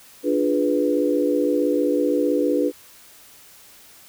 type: chord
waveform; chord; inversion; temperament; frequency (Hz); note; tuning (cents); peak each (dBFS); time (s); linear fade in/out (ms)
sine; D diminished seventh; none; equal; 293.7 / 349.2 / 415.3 / 493.9; D4 / F4 / Ab4 / Cb5; 0 / 0 / 0 / 0; -21 / -25 / -25 / -22; 0.23-2.72; 50
effects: white hiss -48 dBFS RMS until 4.08 s